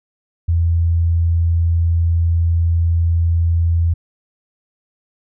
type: tone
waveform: sine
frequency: 84 Hz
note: E2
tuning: 33 cents sharp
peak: -12 dBFS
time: 0.48-3.94 s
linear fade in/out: 10 ms
effects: none